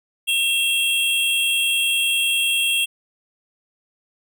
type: tone pair together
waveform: square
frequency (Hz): 2715 / 3255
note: F7 / G#7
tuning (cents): -50 / -36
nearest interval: minor third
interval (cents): 314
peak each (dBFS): -21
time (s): 0.27-2.86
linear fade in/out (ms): 20
effects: none